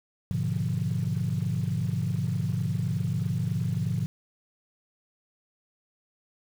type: chord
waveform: sine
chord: G# diminished seventh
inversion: none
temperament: equal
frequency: 103.83 / 123.47 / 146.83 / 174.61 Hz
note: G#2 / B2 / D3 / F3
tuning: 0 / 0 / 0 / 0 cents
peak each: -30 dBFS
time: 0.31-4.06 s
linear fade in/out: 0 ms
effects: tanh soft clip ceiling -18 dBFS + 8-bit